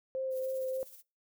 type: tone with vibrato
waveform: sine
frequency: 523.3 Hz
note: C5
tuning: in tune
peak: -32 dBFS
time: 0.15-0.83 s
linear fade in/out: 0 ms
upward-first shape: sine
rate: 3.3 Hz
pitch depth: 13 cents each way
type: noise with tremolo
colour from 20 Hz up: violet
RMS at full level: -50 dBFS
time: 0.3-1.03 s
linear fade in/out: 50 ms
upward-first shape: sine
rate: 16 Hz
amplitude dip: 55%
effects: noise-tail reverb RT60 0.3 s tail -23 dB re dry